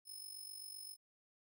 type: tone with amplitude modulation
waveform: 10% pulse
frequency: 5200 Hz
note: E8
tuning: 24 cents flat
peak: -39 dBFS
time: 0.05-0.97 s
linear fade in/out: 50 ms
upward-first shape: sine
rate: 47.7 Hz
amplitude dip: 75%
effects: none